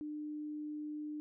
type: tone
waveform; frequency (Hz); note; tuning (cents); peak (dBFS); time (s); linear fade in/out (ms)
sine; 300.6; D4; +40; -39; 0.01-1.2; 0
effects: none